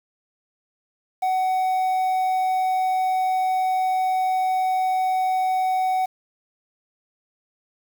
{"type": "tone with quantisation", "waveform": "triangle", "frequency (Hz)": 749, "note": "F#5", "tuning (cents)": 21, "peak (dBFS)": -17, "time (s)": [1.22, 6.06], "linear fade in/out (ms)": 10, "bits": 7, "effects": []}